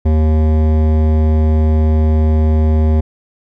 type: tone with hard clipping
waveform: sine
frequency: 77.9 Hz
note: D#2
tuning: 3 cents sharp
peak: -11 dBFS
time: 0.05-3.01 s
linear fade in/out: 10 ms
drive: 15 dB
effects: none